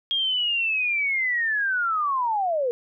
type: linear sweep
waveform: sine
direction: down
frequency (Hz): 3261 to 464.2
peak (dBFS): -21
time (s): 0.11-2.71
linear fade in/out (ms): 0
effects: none